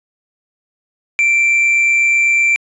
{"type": "tone with amplitude modulation", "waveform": "triangle", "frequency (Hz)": 2349, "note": "D7", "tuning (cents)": 0, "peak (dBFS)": -7, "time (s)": [1.19, 2.56], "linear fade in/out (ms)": 0, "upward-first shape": "sine", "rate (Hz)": 128, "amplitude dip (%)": 30, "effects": ["resampled to 22050 Hz"]}